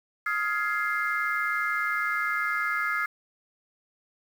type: chord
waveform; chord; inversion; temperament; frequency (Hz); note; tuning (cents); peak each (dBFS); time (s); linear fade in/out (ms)
sine; F minor seventh; third; just; 1257.2 / 1396.9 / 1676.3 / 2095; Eb6 / F6 / Ab6 / C7; +18 / 0 / +16 / +2; -30; 0.26-3.06; 5
effects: tanh soft clip ceiling -16 dBFS + 8-bit

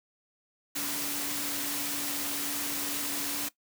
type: tone in noise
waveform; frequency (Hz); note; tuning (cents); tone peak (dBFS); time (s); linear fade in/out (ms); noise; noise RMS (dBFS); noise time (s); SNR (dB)
sine; 286.6; D4; -42; -40; 0.75-3.49; 10; white; -33; 0.75-3.49; -10
effects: noise-tail reverb RT60 0.1 s tail -18 dB re dry + high-pass 100 Hz 12 dB/octave

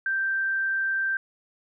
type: tone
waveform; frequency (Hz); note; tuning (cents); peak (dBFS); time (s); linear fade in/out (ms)
sine; 1568; G6; 0; -23; 0.06-1.17; 2
effects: none

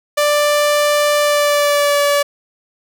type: tone with pitch glide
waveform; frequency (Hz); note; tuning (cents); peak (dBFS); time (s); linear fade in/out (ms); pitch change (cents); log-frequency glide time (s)
sawtooth; 589 to 574.9; D5 to D5; +5 to -37; -8; 0.17-2.23; 10; -42; 1.2-2.01
effects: none

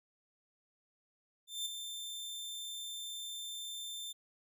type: tone with ADSR envelope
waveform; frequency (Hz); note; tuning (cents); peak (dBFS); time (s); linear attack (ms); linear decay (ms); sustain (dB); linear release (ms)
sawtooth; 3569; A7; +24; -31; 1.47-4.13; 190; 6; -7; 16
effects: none

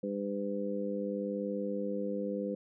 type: harmonic tone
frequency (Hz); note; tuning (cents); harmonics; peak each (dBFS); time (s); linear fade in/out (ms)
100.8; G2; +49; 2 / 3 / 4 / 5; -36 / -40 / -41 / -36; 0.03-2.55; 5
effects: none

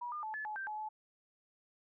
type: tone with pitch steps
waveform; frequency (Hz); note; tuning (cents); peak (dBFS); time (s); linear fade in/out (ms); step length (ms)
sine; 966 / 1208 / 868 / 1725 / 852 / 1568 / 852 / 861; B5 / D6 / A5 / A6 / G#5 / G6 / G#5 / A5; -39 / +48 / -24 / -35 / +44 / 0 / +44 / -38; -38; 0.01-0.89; 10; 110
effects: none

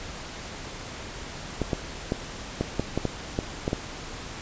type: clicks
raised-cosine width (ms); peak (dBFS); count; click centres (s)
2; -11; 10; 1.617 / 1.732 / 2.121 / 2.61 / 2.796 / 2.976 / 3.053 / 3.389 / 3.679 / 3.731
effects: pink hiss -38 dBFS RMS until 4.41 s + resampled to 16000 Hz

